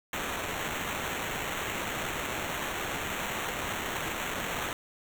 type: noise with sample-and-hold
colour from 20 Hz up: white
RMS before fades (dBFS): -34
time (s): 0.13-4.73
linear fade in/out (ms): 2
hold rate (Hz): 4900
effects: none